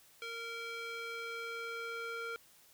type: tone with band-pass filter sweep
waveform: square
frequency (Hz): 462.2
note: A#4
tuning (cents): -15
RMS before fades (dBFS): -42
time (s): 0.22-2.36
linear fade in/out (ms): 0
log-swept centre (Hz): 2500 to 1600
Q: 1.3
effects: white hiss -63 dBFS RMS until 2.73 s